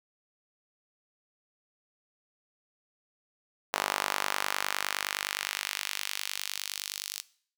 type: tone with high-pass filter sweep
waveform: sawtooth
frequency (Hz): 49.71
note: G1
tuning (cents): +25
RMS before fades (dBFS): -34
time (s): 3.73-7.22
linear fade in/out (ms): 0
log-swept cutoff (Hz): 840 to 4600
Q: 0.99
effects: noise-tail reverb RT60 0.5 s tail -18 dB re dry